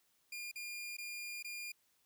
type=tone with dropouts; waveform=sawtooth; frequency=2413 Hz; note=D7; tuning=46 cents sharp; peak=-39 dBFS; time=0.32-1.72 s; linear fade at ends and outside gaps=5 ms; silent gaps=0.515-0.557 / 0.969-0.983 / 1.427-1.445 s; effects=white hiss -75 dBFS RMS until 2.05 s